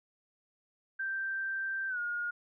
sine tone with pitch glide, 1568 to 1429.6 Hz, G6 to F6, 0 to +40 cents, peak -32 dBFS, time 0.99-2.31 s, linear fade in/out 10 ms, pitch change -160 cents, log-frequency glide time 1.88-1.99 s, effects none

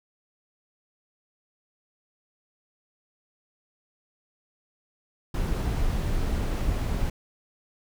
brown noise, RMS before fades -26 dBFS, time 5.34-7.1 s, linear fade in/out 5 ms, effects none

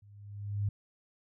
sine tone with level ramp, 102 Hz, G#2, 31 cents flat, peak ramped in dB -55 to -26 dBFS, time 0.02-0.69 s, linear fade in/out 5 ms, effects none

